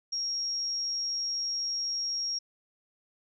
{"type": "tone", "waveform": "sine", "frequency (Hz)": 5588, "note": "F8", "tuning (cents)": 0, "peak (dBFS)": -29, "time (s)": [0.12, 2.39], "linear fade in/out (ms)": 10, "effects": []}